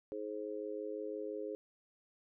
harmonic tone, 105.8 Hz, G#2, 33 cents sharp, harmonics 3 / 4 / 5, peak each -45 / -41 / -44 dBFS, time 0.12-1.55 s, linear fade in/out 0 ms, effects none

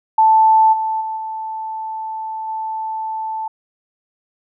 sine tone with level steps, 880 Hz, A5, in tune, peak -8 / -17 / -21 / -23 / -21 dBFS, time 0.18-3.48 s, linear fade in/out 5 ms, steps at 0.72 / 1 / 1.16 / 2.47 s, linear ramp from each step 20 ms, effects none

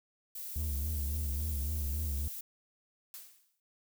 violet noise, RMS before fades -42 dBFS, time 0.35-2.41 s, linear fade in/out 5 ms
triangle tone with vibrato, 73.42 Hz, D2, in tune, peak -30 dBFS, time 0.56-2.28 s, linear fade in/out 0 ms, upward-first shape sine, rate 3.6 Hz, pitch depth 110 cents each way
blue noise with exponential decay, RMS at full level -44 dBFS, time 3.14-3.6 s, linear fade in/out 1 ms, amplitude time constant 100 ms
effects none

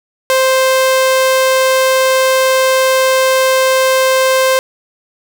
sawtooth tone, 523.3 Hz, C5, in tune, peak -5 dBFS, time 0.3-4.59 s, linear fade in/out 0 ms, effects none

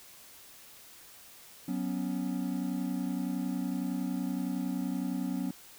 triangle chord, F# suspended fourth, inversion none, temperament just, 185 / 246.7 / 277.5 Hz, F#3 / B3 / C#4, 0 / -2 / +2 cents, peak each -33 dBFS, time 1.68-5.51 s, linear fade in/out 5 ms, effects white hiss -53 dBFS RMS until 5.78 s

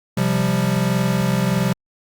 square chord, C suspended fourth, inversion none, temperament equal, 130.81 / 174.61 / 196 Hz, C3 / F3 / G3, 0 / 0 / 0 cents, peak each -22 dBFS, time 0.17-1.73 s, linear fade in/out 5 ms, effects Opus 48 kbps

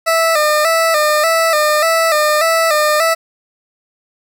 20% pulse tone with vibrato, 630 Hz, D#5, 21 cents sharp, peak -6 dBFS, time 0.06-3.15 s, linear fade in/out 20 ms, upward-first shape square, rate 1.7 Hz, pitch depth 71 cents each way, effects 8-bit

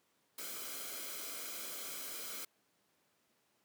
white noise with comb filter, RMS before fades -44 dBFS, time 0.38-2.45 s, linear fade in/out 5 ms, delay 1.1 ms, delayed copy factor -0.6, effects pink hiss -75 dBFS RMS until 3.64 s + high-pass 200 Hz 12 dB/octave

